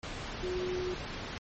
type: tone in noise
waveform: sine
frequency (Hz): 364.3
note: F#4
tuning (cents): -27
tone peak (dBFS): -32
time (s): 0.43-0.94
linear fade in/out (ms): 2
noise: pink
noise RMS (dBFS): -39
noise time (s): 0.03-1.38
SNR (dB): +4
effects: low-pass 5000 Hz 12 dB/octave + MP3 32 kbps